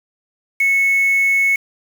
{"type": "tone with quantisation", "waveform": "sine", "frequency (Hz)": 2200, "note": "C#7", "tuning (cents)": -14, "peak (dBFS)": -12, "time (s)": [0.6, 1.56], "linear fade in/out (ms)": 5, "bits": 5, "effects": []}